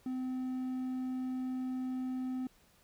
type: tone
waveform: triangle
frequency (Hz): 256.6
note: C4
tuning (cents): -34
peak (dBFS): -32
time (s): 0.06-2.47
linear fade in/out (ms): 2
effects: pink hiss -66 dBFS RMS until 2.83 s